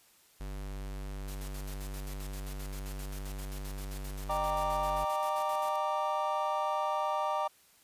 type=tone; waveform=square; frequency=49 Hz; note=G1; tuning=in tune; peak=-38 dBFS; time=0.4-5.05 s; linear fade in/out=10 ms
type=noise with tremolo; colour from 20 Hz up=white; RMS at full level=-48 dBFS; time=1.28-5.76 s; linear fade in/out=2 ms; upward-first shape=square; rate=7.6 Hz; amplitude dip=75%
type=chord; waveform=triangle; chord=Eb major seventh; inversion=none; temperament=equal with one note detuned; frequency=607.3 / 784 / 932.3 / 1174.7 Hz; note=Eb5 / G5 / Bb5 / D6; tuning=-42 / 0 / 0 / 0 cents; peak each=-33 dBFS; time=4.29-7.48 s; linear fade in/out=10 ms
effects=white hiss -63 dBFS RMS until 7.83 s + resampled to 32000 Hz